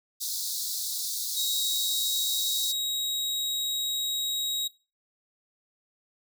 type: high-pass noise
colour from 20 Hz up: pink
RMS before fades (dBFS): -32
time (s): 0.2-2.73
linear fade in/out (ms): 20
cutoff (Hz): 3700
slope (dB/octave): 96
type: tone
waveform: sawtooth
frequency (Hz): 3807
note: A#7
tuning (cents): +36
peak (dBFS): -25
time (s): 1.36-4.68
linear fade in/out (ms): 10
effects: noise-tail reverb RT60 0.3 s tail -18 dB re dry